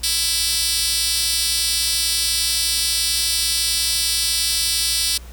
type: tone with high-pass filter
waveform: 5% pulse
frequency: 331.5 Hz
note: E4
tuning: 10 cents sharp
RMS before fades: -20 dBFS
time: 0.03-5.18 s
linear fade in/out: 10 ms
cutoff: 5500 Hz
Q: 2
effects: added 60 Hz sine -35 dBFS peak until 5.32 s + pink hiss -45 dBFS RMS until 5.32 s